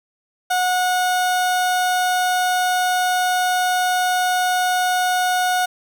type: tone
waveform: 30% pulse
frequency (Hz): 730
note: F#5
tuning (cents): -24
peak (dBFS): -14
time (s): 0.5-5.66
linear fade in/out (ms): 10
effects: none